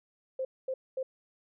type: tone bursts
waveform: sine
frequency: 523.3 Hz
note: C5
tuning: in tune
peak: -30 dBFS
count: 3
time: 0.39-1.03 s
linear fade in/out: 5 ms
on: 60 ms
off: 230 ms
effects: none